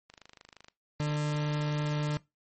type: click train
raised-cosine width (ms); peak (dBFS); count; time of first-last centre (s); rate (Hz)
0.2; -32; 16; 0.1-0.684; 25.7
type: tone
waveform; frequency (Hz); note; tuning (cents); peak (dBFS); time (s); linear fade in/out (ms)
40% pulse; 149.1; D3; +27; -27; 1-2.17; 0
effects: noise-tail reverb RT60 0.2 s tail -20 dB re dry + MP3 32 kbps